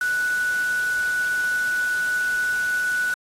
sine tone in noise, 1480 Hz, F#6, in tune, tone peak -20 dBFS, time 0.01-3.14 s, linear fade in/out 2 ms, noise white, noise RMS -36 dBFS, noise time 0.01-3.14 s, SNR +13 dB, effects low-pass 11000 Hz 12 dB/octave + AAC 48 kbps

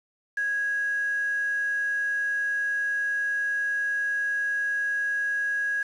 sine tone with quantisation, 1655 Hz, G#6, 6 cents flat, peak -24 dBFS, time 0.37-5.83 s, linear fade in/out 5 ms, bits 7, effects low-pass 7000 Hz 12 dB/octave

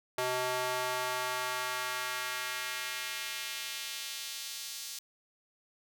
square tone with high-pass filter sweep, 126.4 Hz, B2, 41 cents sharp, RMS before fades -36 dBFS, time 0.18-4.99 s, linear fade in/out 2 ms, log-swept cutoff 560 to 5000 Hz, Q 1.1, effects none

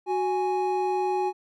triangle tone pair together, 370 / 830.6 Hz, F#4 / G#5, 0 / 0 cents, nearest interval octave + major second, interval 1400 cents, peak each -24 dBFS, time 0.06-1.33 s, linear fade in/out 50 ms, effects none

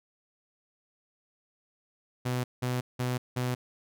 sawtooth tone bursts, 125.2 Hz, B2, 24 cents sharp, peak -24 dBFS, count 4, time 2.25-3.55 s, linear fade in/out 10 ms, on 190 ms, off 180 ms, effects none

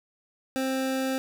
25% pulse tone, 263.8 Hz, C4, 14 cents sharp, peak -22 dBFS, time 0.56-1.18 s, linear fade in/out 0 ms, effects none

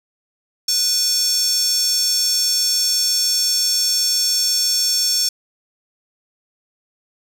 square tone with high-pass filter, 493.9 Hz, B4, in tune, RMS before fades -18 dBFS, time 0.68-5.29 s, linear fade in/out 5 ms, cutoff 5600 Hz, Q 6.4, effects none

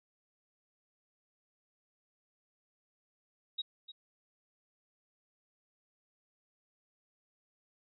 sine tone with echo, 3801 Hz, A#7, 33 cents sharp, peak -33 dBFS, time 3.58-3.62 s, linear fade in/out 10 ms, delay 300 ms, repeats 1, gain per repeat -13 dB, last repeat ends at 3.92 s, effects none

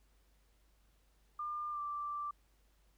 sine tone with pitch glide, 1200 to 1173.3 Hz, D6 to D6, +37 to -2 cents, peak -37 dBFS, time 1.39-2.31 s, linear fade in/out 5 ms, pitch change -39 cents, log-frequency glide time 1.71-1.8 s, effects added 50 Hz sine -68 dBFS peak until 2.97 s + pink hiss -75 dBFS RMS until 2.97 s

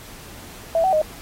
sine tone with pitch steps, 659 / 757 / 619 Hz, E5 / F#5 / D#5, -1 / +39 / -9 cents, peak -15 dBFS, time 0.75-1.017 s, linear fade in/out 2 ms, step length 89 ms, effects pink hiss -41 dBFS RMS until 1.21 s + AAC 48 kbps

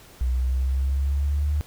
sine exponential sweep, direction up, 61.5 to 74.9 Hz, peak -20 dBFS, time 0.21-1.61 s, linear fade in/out 0 ms, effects pink hiss -49 dBFS RMS until 1.66 s

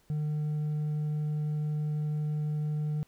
sine tone with hard clipping, 151 Hz, D3, 48 cents sharp, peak -29 dBFS, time 0.1-3.03 s, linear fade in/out 0 ms, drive 2 dB, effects pink hiss -66 dBFS RMS until 3.07 s

